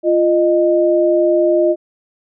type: tone pair together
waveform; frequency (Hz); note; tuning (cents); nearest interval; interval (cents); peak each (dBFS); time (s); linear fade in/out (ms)
sine; 346.8 / 616; F4 / D#5; -12 / -17; minor seventh; 995; -13; 0.03-1.76; 50
effects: none